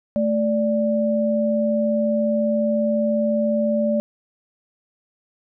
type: tone pair together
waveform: sine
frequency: 220 / 585.6 Hz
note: A3 / D5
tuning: 0 / -5 cents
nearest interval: octave + perfect fourth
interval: 1695 cents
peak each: -20 dBFS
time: 0.16-4 s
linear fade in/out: 0 ms
effects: none